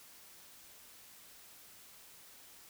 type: silence
effects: white hiss -57 dBFS RMS until 2.69 s